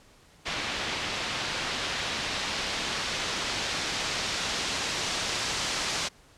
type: noise with low-pass filter sweep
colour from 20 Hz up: white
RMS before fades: -31 dBFS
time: 0.45-6.09 s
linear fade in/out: 20 ms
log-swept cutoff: 3500 to 5900 Hz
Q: 0.88
effects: pink hiss -57 dBFS RMS until 6.37 s + low-pass 9000 Hz 12 dB/octave